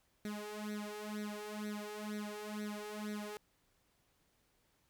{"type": "tone with flanger", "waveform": "sawtooth", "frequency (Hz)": 210, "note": "G#3", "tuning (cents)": 19, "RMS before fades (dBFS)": -43, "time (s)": [0.25, 3.37], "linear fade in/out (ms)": 0, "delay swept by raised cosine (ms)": [0.5, 2.3], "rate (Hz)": 2.1, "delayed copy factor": 1, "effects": ["pink hiss -75 dBFS RMS until 4.89 s"]}